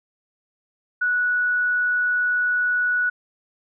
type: tone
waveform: sine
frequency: 1471 Hz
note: F#6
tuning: 11 cents flat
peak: -18 dBFS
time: 1.01-3.1 s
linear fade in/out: 10 ms
effects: none